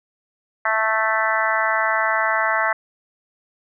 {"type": "harmonic tone", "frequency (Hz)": 220, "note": "A3", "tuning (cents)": 0, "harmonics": [3, 4, 5, 6, 7, 8, 9], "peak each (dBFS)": [-25, -25, -25, -25, -25, -25, -25], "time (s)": [0.65, 2.73], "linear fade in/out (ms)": 5, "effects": []}